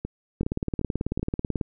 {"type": "two click trains", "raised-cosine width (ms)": 3, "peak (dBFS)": [-17, -13], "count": [4, 23], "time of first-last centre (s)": [[0.05, 1.195], [0.41, 1.612]], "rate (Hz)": [2.62, 18.3], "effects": []}